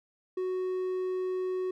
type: tone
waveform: triangle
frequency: 370 Hz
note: F#4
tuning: in tune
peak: -27 dBFS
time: 0.37-1.71 s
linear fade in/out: 5 ms
effects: none